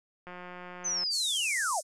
click train, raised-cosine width 0.5 ms, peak -29 dBFS, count 138, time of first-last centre 0.27-1.035 s, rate 179 Hz
sine linear sweep, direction down, 6280 to 538 Hz, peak -28 dBFS, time 0.84-1.81 s, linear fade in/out 20 ms
white band-pass noise, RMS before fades -36 dBFS, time 1.1-1.83 s, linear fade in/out 50 ms, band 5400 to 9900 Hz, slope 48 dB/octave
effects none

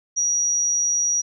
sine tone, 5770 Hz, F#8, 44 cents flat, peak -18 dBFS, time 0.16-1.22 s, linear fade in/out 20 ms, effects none

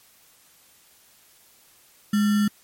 sine tone with sample-and-hold, 207.7 Hz, G#3, in tune, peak -17 dBFS, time 2.13-2.48 s, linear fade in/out 5 ms, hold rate 1575 Hz, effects white hiss -56 dBFS RMS until 2.63 s + MP3 64 kbps

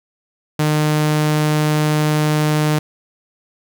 sawtooth tone, 152.1 Hz, D#3, 39 cents flat, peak -10 dBFS, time 0.59-2.79 s, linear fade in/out 5 ms, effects none

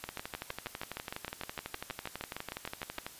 two click trains, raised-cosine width 0.3 ms, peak -21 / -21 dBFS, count 20 / 37, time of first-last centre 0.04-2.986 / 0.09-3.065 s, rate 6.45 / 12.1 Hz, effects white hiss -52 dBFS RMS until 3.19 s + resampled to 32000 Hz

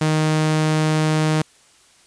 sawtooth tone, 155.56 Hz, D#3, in tune, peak -12 dBFS, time 0.01-1.42 s, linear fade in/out 5 ms, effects white hiss -53 dBFS RMS until 2.06 s + resampled to 22050 Hz

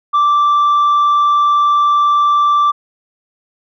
sine tone, 1171 Hz, D6, 5 cents flat, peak -6 dBFS, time 0.13-2.72 s, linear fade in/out 20 ms, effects tanh soft clip ceiling -8 dBFS

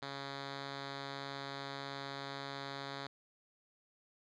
5% pulse tone with low-pass filter, 138.59 Hz, C#3, in tune, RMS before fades -44 dBFS, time 0.02-3.07 s, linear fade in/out 5 ms, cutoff 4000 Hz, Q 2.2, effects none

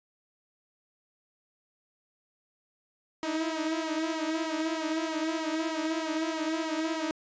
sawtooth tone with flanger, 319.1 Hz, D#4, 44 cents sharp, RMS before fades -31 dBFS, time 3.23-7.11 s, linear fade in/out 0 ms, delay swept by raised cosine 0.95 to 6.85 ms, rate 3.2 Hz, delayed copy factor +0.65, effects resampled to 16000 Hz

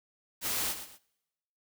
white noise with echo, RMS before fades -32 dBFS, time 0.41-0.75 s, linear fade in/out 50 ms, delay 120 ms, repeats 2, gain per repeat -10 dB, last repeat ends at 0.99 s, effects noise-tail reverb RT60 1.0 s tail -26 dB re dry

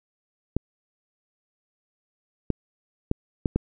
clicks, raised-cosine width 3 ms, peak -9 dBFS, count 5, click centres 0.566 / 2.503 / 3.114 / 3.458 / 3.56 s, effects none

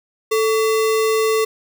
sine tone with sample-and-hold, 440 Hz, A4, in tune, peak -14 dBFS, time 0.31-1.45 s, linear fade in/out 10 ms, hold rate 1575 Hz, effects none

